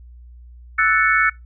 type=chord; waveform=sine; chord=F# minor seventh; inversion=third; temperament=equal; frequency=1318.5 / 1480 / 1760 / 2217 Hz; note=E6 / F#6 / A6 / C#7; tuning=0 / 0 / 0 / 0 cents; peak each=-19 dBFS; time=0.78-1.3 s; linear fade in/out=10 ms; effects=noise-tail reverb RT60 0.2 s tail -23 dB re dry + added 60 Hz sine -39 dBFS peak until 1.45 s